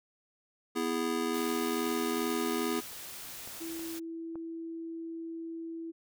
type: chord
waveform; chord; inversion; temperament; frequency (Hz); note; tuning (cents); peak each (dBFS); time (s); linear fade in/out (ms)
square; E major; second; just; 247.2 / 329.6 / 412; B3 / E4 / G#4; +2 / 0 / -14; -35; 0.75-2.81; 20
type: noise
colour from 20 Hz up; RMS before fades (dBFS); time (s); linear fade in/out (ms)
white; -44; 1.33-4; 20
type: clicks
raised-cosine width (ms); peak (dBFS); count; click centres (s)
1; -34; 3; 3.475 / 3.794 / 4.356
type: tone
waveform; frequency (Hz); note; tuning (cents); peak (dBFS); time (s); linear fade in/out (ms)
sine; 329.6; E4; 0; -37; 3.6-5.92; 20
effects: none